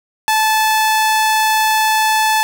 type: tone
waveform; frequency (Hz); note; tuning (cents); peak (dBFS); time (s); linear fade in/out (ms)
sawtooth; 871; A5; -18; -8; 0.28-2.43; 0
effects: none